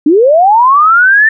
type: linear sweep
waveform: sine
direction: up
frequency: 277 to 1800 Hz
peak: -3 dBFS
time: 0.06-1.29 s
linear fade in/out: 5 ms
effects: none